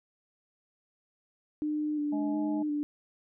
sine tone with vibrato, 298 Hz, D4, 25 cents sharp, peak -28 dBFS, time 1.62-2.83 s, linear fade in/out 0 ms, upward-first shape square, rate 1.4 Hz, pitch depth 21 cents each way
harmonic tone, 210.8 Hz, G#3, 26 cents sharp, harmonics 1 / 3 / 4, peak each -36 / -41 / -42 dBFS, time 2.12-2.63 s, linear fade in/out 10 ms
effects none

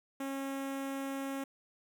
sawtooth tone with notch filter, 272.6 Hz, C#4, 29 cents flat, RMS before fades -38 dBFS, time 0.2-1.44 s, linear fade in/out 5 ms, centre 4500 Hz, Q 1.4, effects none

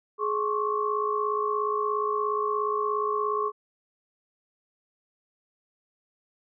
sine tone cluster, 421.6 / 1077 / 1134 Hz, G#4 / C6 / C#6, +26 / +50 / +39 cents, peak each -28 / -29 / -29 dBFS, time 0.18-3.52 s, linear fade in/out 50 ms, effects none

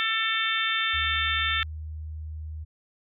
harmonic tone, 445.7 Hz, A4, 22 cents sharp, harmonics 3 / 4 / 5 / 6 / 7 / 8, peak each -30 / -29 / -31 / -33 / -34 / -29 dBFS, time 0-1.63 s, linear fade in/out 0 ms
sine tone, 77.78 Hz, D#2, in tune, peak -33 dBFS, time 0.93-2.65 s, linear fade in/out 20 ms
effects none

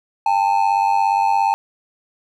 triangle ring-modulated tone, 849 Hz, G#5, 38 cents sharp, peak -9 dBFS, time 0.26-1.54 s, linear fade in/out 0 ms, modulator 48.6 Hz, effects none

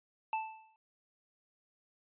square tone with exponential decay, 880 Hz, A5, in tune, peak -30 dBFS, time 0.33-0.76 s, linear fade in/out 1 ms, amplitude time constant 93 ms, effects resampled to 8000 Hz

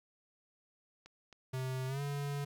click train, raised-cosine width 0.2 ms, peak -37 dBFS, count 4, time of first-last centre 1.06-1.862 s, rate 3.74 Hz
square tone with pitch glide, 130 to 142.59 Hz, C3 to C#3, -11 to +49 cents, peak -36 dBFS, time 1.53-2.45 s, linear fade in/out 10 ms, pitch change +160 cents, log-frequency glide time 1.87-2.01 s
effects 12-bit

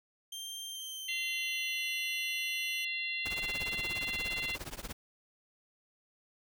sawtooth tone with pitch glide, 3165 to 2970 Hz, G7 to F#7, +16 to +6 cents, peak -37 dBFS, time 0.32-2.85 s, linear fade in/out 5 ms, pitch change -110 cents, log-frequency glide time 0.68-1.93 s
harmonic tone, 688 Hz, F5, 26 cents flat, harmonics 3 / 4 / 5 / 6, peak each -38 / -36 / -43 / -44 dBFS, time 1.08-4.56 s, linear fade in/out 10 ms
pink noise with tremolo, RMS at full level -39 dBFS, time 3.25-4.93 s, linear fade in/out 10 ms, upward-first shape triangle, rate 17 Hz, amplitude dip 100%
effects none

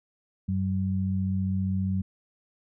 sine tone pair together, 94.95 / 189.9 Hz, F#2 / F#3, +45 / +45 cents, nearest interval octave, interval 1200 cents, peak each -27 dBFS, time 0.48-2.02 s, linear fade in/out 10 ms, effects none

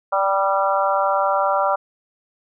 harmonic tone with a mistuned harmonic, 195 Hz, G3, 9 cents flat, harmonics 3 / 4 / 5 / 6 / 7, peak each -21 / -22 / -23 / -24 / -24 dBFS, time 0.12-1.76 s, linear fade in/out 10 ms, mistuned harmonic 6, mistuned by +23 cents, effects none

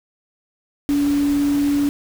sine tone in noise, 286.5 Hz, D4, 43 cents flat, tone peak -15 dBFS, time 0.89-1.89 s, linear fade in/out 0 ms, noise pink, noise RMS -33 dBFS, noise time 0.89-1.89 s, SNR +15 dB, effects none

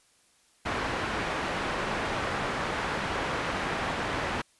white low-pass noise, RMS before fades -31 dBFS, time 0.65-4.42 s, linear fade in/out 10 ms, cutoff 1600 Hz, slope 12 dB/octave, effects white hiss -64 dBFS RMS until 4.59 s + resampled to 24000 Hz

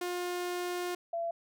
sawtooth / sine tone pair in turn, 355.7 / 675.9 Hz, F4 / E5, +32 / +43 cents, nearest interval major seventh, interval 1111 cents, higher second, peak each -29 / -31 dBFS, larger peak first, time 0.01-0.95 / 1.13-1.31 s, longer first, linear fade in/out 5 ms, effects none

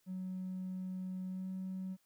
triangle tone with pitch glide, 185.6 to 187.76 Hz, F#3 to F#3, +6 to +26 cents, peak -35 dBFS, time 0.06-1.97 s, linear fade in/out 50 ms, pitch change +20 cents, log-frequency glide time 1.28-1.48 s, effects tanh soft clip ceiling -35 dBFS + white hiss -75 dBFS RMS until 2.05 s

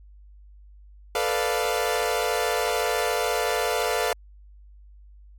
sawtooth chord, B half-diminished seventh, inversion third, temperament equal, 440 / 493.9 / 587.3 / 698.5 Hz, A4 / B4 / D5 / F5, 0 / 0 / 0 / 0 cents, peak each -24 / -24 / -26 / -24 dBFS, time 1.15-4.13 s, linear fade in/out 2 ms, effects added 50 Hz sine -46 dBFS peak until 5.38 s + AAC 64 kbps

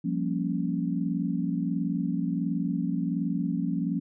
sine chord, G half-diminished seventh, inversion third, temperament equal, 174.61 / 196 / 233.1 / 277.2 Hz, F3 / G3 / Bb3 / Db4, 0 / 0 / 0 / 0 cents, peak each -29 / -33 / -32 / -31 dBFS, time 0.04-4 s, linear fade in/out 10 ms, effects none

